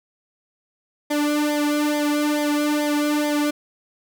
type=tone with flanger; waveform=sawtooth; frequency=296 Hz; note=D4; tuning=14 cents sharp; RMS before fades=-21 dBFS; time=1.1-3.51 s; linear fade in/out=10 ms; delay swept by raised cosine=0.72 to 2.32 ms; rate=2.3 Hz; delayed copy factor=-0.9; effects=none